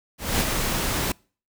pink noise with ADSR envelope, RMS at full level -21 dBFS, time 0.18-1.12 s, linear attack 220 ms, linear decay 30 ms, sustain -4 dB, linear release 4 ms, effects noise-tail reverb RT60 0.4 s tail -26 dB re dry

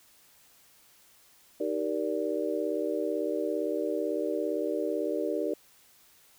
sine chord, Eb major seventh, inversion none, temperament just, 311.1 / 388.9 / 466.7 / 583.4 Hz, Eb4 / G4 / Bb4 / D5, 0 / -14 / +2 / -12 cents, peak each -33 dBFS, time 1.6-5.54 s, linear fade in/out 5 ms, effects white hiss -60 dBFS RMS until 6.38 s

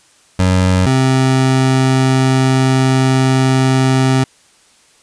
25% pulse tone pair in turn, 92.5 / 131.46 Hz, F#2 / C3, 0 / +9 cents, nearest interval tritone, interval 609 cents, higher second, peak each -6 dBFS, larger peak neither, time 0.39-0.86 / 0.86-4.24 s, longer second, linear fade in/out 5 ms, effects white hiss -50 dBFS RMS until 5.02 s + resampled to 22050 Hz

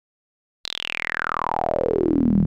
sawtooth tone with band-pass filter sweep, 40.57 Hz, E1, 27 cents flat, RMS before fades -22 dBFS, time 0.64-2.46 s, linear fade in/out 10 ms, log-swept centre 4200 to 170 Hz, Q 7.5, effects none

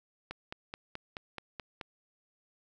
click train, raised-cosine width 0.3 ms, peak -23 dBFS, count 8, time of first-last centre 0.31-1.812 s, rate 4.66 Hz, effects none

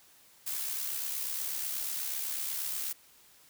blue noise with amplitude modulation, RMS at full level -33 dBFS, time 0.46-2.93 s, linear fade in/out 10 ms, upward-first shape sine, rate 68.2 Hz, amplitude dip 45%, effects white hiss -60 dBFS RMS until 3.49 s

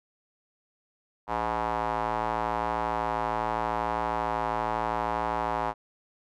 square tone with band-pass filter, 56.3 Hz, A1, 40 cents sharp, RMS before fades -29 dBFS, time 1.27-5.74 s, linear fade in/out 50 ms, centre 910 Hz, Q 3, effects none

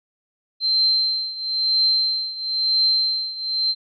sine tone with tremolo, 4122 Hz, C8, 27 cents flat, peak -14 dBFS, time 0.6-3.75 s, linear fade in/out 50 ms, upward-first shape triangle, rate 1 Hz, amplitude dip 85%, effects none

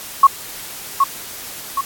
sine tone with echo, 1100 Hz, C#6, 14 cents flat, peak -3 dBFS, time 0.23-0.27 s, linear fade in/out 5 ms, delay 770 ms, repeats 2, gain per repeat -6 dB, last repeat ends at 1.81 s, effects white hiss -32 dBFS RMS until 1.85 s + AAC 64 kbps

